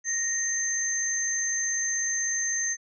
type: tone pair together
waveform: sine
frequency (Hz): 1864.7 / 6272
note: A#6 / G8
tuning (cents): 0 / 0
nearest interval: octave + major sixth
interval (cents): 2100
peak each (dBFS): -31 / -26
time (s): 0.04-2.77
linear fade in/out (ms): 50
effects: none